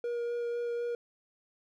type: tone with vibrato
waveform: triangle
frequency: 475.2 Hz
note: A#4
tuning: 33 cents sharp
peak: -29 dBFS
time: 0.04-0.95 s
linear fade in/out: 2 ms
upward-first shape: sine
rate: 4 Hz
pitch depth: 9 cents each way
effects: none